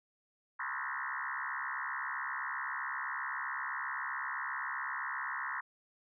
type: tone with frequency modulation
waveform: sine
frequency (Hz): 1440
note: F#6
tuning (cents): -47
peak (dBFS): -35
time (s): 0.59-5.61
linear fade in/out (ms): 10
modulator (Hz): 67.7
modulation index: 7.1
effects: none

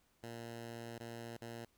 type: tone with dropouts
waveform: 10% pulse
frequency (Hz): 116.54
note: A#2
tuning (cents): 0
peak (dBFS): -37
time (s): 0.23-1.65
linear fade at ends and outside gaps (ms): 5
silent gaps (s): 0.985-1.001 / 1.369-1.415
effects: pink hiss -74 dBFS RMS until 1.77 s

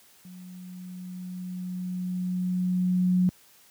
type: tone with level ramp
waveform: sine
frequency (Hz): 181.9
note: F#3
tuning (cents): -29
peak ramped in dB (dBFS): -42 to -18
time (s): 0.25-3.29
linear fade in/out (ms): 0
effects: white hiss -57 dBFS RMS until 3.7 s + high-pass 80 Hz 12 dB/octave

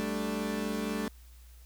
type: chord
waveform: 30% pulse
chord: G suspended second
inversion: none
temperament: equal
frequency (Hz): 196 / 220 / 293.7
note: G3 / A3 / D4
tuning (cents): 0 / 0 / 0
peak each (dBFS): -34 / -31 / -35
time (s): 0-1.08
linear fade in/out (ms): 0
effects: added 60 Hz sine -50 dBFS peak until 1.65 s + white hiss -62 dBFS RMS until 1.65 s

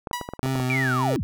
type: clicks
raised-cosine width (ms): 1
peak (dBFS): -16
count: 9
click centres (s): 0.072 / 0.112 / 0.213 / 0.289 / 0.336 / 0.393 / 0.459 / 0.556 / 0.6
type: tone with exponential decay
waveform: sawtooth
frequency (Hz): 975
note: B5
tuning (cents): -23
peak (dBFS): -19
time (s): 0.13-0.37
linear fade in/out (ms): 1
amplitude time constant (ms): 51
type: tone with vibrato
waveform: 25% pulse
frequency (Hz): 130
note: C3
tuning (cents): -11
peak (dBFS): -19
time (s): 0.43-1.16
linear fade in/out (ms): 0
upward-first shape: sine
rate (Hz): 3.4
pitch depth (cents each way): 39
type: linear sweep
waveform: sine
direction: down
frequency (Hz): 2409 to 42.61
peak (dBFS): -23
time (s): 0.7-1.23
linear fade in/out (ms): 0
effects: none

